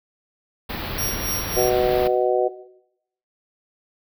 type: band-stop noise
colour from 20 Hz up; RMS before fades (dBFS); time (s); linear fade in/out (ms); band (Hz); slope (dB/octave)
pink; -29; 0.69-2.08; 10; 4700 to 13000; 48
type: tone with tremolo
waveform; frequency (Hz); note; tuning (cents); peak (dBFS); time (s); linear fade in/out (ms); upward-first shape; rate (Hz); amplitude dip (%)
10% pulse; 5650; F8; +19; -17; 0.98-1.7; 5; sine; 3.6; 70
type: harmonic tone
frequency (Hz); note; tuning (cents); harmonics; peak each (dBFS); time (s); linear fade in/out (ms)
124; B2; +7; 3 / 4 / 5 / 6; -19 / -21 / -23 / -25; 1.56-2.49; 20
effects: noise-tail reverb RT60 0.8 s tail -17 dB re dry